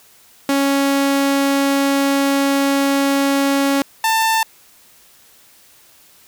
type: tone pair in turn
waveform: sawtooth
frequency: 277.2 / 891.8 Hz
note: C#4 / A5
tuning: 0 / +23 cents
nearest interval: octave + minor sixth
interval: 2023 cents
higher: second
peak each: -10 dBFS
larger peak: neither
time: 0.49-3.82 / 4.04-4.43 s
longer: first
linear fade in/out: 2 ms
effects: white hiss -49 dBFS RMS until 6.27 s